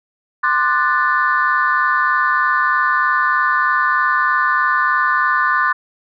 sine chord, D dominant seventh, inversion third, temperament equal with one note detuned, 1046.5 / 1189.7 / 1480 / 1760 Hz, C6 / D6 / F#6 / A6, 0 / +22 / 0 / 0 cents, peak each -18 dBFS, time 0.43-5.73 s, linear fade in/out 10 ms, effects tanh soft clip ceiling -4 dBFS

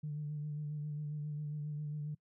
sine tone with vibrato, 149.2 Hz, D3, 28 cents sharp, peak -36 dBFS, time 0.03-2.15 s, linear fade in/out 10 ms, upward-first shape sine, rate 7.4 Hz, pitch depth 29 cents each way, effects noise-tail reverb RT60 0.1 s tail -24 dB re dry + tanh soft clip ceiling -32 dBFS

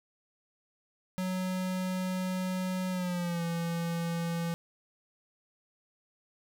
square tone with pitch glide, 185 to 168.67 Hz, F#3 to E3, 0 to +40 cents, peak -31 dBFS, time 1.18-4.54 s, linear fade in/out 0 ms, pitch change -160 cents, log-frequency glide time 2.9-3.43 s, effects none

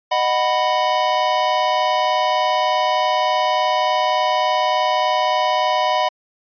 square chord, B major, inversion first, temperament just, 617.4 / 740.8 / 987.8 Hz, D#5 / F#5 / B5, -14 / +2 / 0 cents, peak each -22 / -21 / -20 dBFS, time 0.11-6.09 s, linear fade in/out 10 ms, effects resampled to 11025 Hz

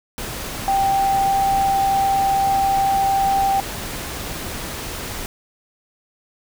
sine tone in noise, 784 Hz, G5, in tune, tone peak -15 dBFS, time 0.68-3.6 s, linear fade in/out 0 ms, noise pink, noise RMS -29 dBFS, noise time 0.18-5.26 s, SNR +11 dB, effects none

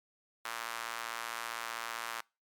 sawtooth tone with high-pass filter, 115.5 Hz, A#2, 16 cents flat, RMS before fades -40 dBFS, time 0.45-2.21 s, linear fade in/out 0 ms, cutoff 1200 Hz, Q 1.6, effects noise-tail reverb RT60 0.3 s tail -26 dB re dry + MP3 96 kbps

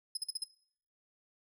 30% pulse tone bursts, 5100 Hz, D#8, 42 cents sharp, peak -29 dBFS, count 5, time 0.15-0.44 s, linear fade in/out 5 ms, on 22 ms, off 45 ms, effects noise-tail reverb RT60 0.6 s tail -19 dB re dry

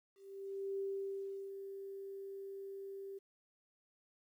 sine tone with ADSR envelope, 392 Hz, G4, in tune, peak -36 dBFS, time 0.15-3.19 s, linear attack 640 ms, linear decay 710 ms, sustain -8 dB, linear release 15 ms, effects 12-bit

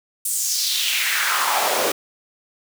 pink noise with high-pass filter sweep, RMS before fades -21 dBFS, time 0.25-1.92 s, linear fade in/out 5 ms, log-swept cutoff 9300 to 420 Hz, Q 2.8, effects none

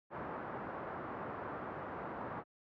white low-pass noise, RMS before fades -43 dBFS, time 0.1-2.44 s, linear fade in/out 50 ms, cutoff 1300 Hz, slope 24 dB/octave, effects high-pass 100 Hz 12 dB/octave

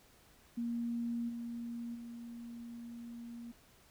sine tone with level steps, 235.2 Hz, A#3, 16 cents sharp, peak -34 / -39 / -44 dBFS, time 0.57-3.52 s, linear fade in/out 10 ms, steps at 1.28 / 1.94 s, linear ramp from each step 20 ms, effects pink hiss -64 dBFS RMS until 3.9 s

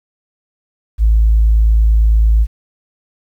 sine tone, 54.5 Hz, A1, 16 cents flat, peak -6 dBFS, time 0.98-2.47 s, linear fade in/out 50 ms, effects tanh soft clip ceiling -3 dBFS + 8-bit

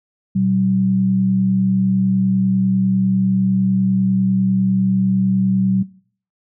sine tone pair together, 119.69 / 190 Hz, A#2 / F#3, +46 / +46 cents, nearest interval minor sixth, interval 800 cents, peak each -23 / -14 dBFS, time 0.35-5.83 s, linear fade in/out 10 ms, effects noise-tail reverb RT60 0.5 s tail -19 dB re dry

